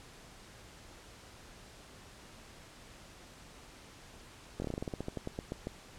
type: slowing click train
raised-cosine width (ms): 2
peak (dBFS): -23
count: 17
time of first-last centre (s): 4.6-5.671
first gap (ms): 21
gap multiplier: 1.14
effects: pink hiss -54 dBFS RMS until 5.98 s + low-pass 9000 Hz 12 dB/octave